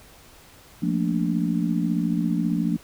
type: chord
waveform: sine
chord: Bb major seventh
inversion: second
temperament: just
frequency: 174.81 / 218.5 / 233.1 / 291.4 Hz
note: F3 / A3 / Bb3 / D4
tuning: +2 / -12 / 0 / -13 cents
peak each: -24 / -28 / -27 / -27 dBFS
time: 0.82-2.77 s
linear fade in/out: 10 ms
effects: pink hiss -50 dBFS RMS until 2.83 s